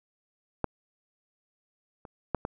clicks, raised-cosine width 1 ms, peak -12 / -30 / -12 / -17 dBFS, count 4, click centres 0.643 / 2.052 / 2.347 / 2.451 s, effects none

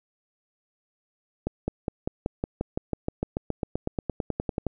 accelerating click train, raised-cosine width 2 ms, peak -13 dBFS, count 24, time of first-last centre 1.47-4.667 s, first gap 210 ms, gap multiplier 0.96, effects none

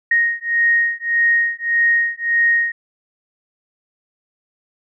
sine beating tone pair, 1866 / 1867.7 Hz, A#6 / A#6, +1 / +3 cents, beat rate 1.7 Hz, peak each -17 dBFS, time 0.11-2.72 s, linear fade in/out 5 ms, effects none

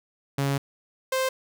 sawtooth tone pair in turn, 139 / 523.1 Hz, C#3 / C5, +5 / -1 cents, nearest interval octave + major seventh, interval 2294 cents, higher second, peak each -19 dBFS, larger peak neither, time 0.38-0.58 / 1.12-1.29 s, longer first, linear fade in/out 5 ms, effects none

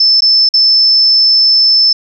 sine tone with dropouts, 5274 Hz, E8, in tune, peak -5 dBFS, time 0-1.93 s, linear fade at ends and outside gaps 5 ms, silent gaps 0.207-0.22 / 0.49-0.538 s, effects none

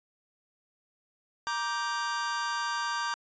45% pulse chord, G minor, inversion first, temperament just, 940.8 / 1176 / 1568 Hz, Bb5 / D6 / G6, +16 / +2 / 0 cents, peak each -34 dBFS, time 1.47-3.14 s, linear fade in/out 0 ms, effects resampled to 16000 Hz

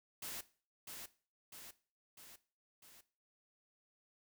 white noise with echo, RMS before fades -45 dBFS, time 0.22-0.41 s, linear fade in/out 5 ms, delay 650 ms, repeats 4, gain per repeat -4 dB, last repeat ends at 3.01 s, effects noise-tail reverb RT60 0.4 s tail -17 dB re dry

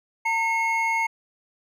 triangle tone pair together, 911 / 2167 Hz, A#5 / C#7, -40 / -40 cents, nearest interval octave + minor third, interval 1500 cents, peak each -22 dBFS, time 0.25-1.07 s, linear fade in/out 10 ms, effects none

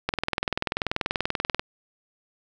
click train, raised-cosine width 0.3 ms, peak -8 dBFS, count 32, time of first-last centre 0.09-1.595 s, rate 20.6 Hz, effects none

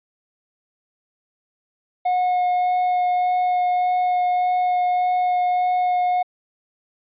triangle tone with vibrato, 724 Hz, F#5, 38 cents flat, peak -15 dBFS, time 2.05-6.23 s, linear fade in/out 10 ms, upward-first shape sine, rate 1.7 Hz, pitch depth 8 cents each way, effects resampled to 8000 Hz

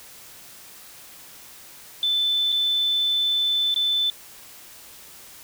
sine tone with dropouts, 3520 Hz, A7, in tune, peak -19 dBFS, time 2.03-4.1 s, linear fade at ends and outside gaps 1 ms, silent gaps 2.521-2.525 / 3.742-3.761 s, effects white hiss -45 dBFS RMS until 5.43 s

